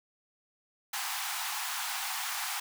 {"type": "high-pass noise", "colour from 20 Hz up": "pink", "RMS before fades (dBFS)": -35, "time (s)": [0.93, 2.6], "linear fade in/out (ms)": 5, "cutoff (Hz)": 740, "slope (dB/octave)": 96, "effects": []}